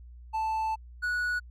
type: tone pair in turn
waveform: triangle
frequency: 880 / 1466.8 Hz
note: A5 / F#6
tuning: 0 / -15 cents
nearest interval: major sixth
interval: 885 cents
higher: second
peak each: -25 dBFS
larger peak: neither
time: 0.33-0.76 / 1.02-1.4 s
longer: first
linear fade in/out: 20 ms
effects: added 60 Hz sine -45 dBFS peak until 1.5 s